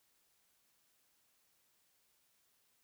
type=silence; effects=white hiss -75 dBFS RMS until 2.83 s